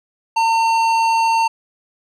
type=tone with tanh clipping; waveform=sine; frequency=907 Hz; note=A#5; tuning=48 cents flat; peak=-15 dBFS; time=0.36-1.48 s; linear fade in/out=10 ms; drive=14 dB; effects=none